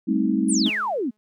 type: chord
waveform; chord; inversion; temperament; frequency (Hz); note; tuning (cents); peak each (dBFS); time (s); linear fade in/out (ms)
sine; A half-diminished seventh; third; just; 198 / 220 / 264 / 316.8; G3 / A3 / C4 / Eb4; +18 / 0 / +16 / +31; -24; 0.07-0.7; 20
type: exponential sweep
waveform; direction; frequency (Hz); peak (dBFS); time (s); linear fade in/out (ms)
sine; down; 10610 to 215.8; -22; 0.48-1.11; 20
type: tone with exponential decay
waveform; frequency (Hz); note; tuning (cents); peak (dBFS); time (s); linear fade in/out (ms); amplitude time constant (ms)
sawtooth; 212.7; G#3; +42; -28; 0.66-1.17; 0; 110
effects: none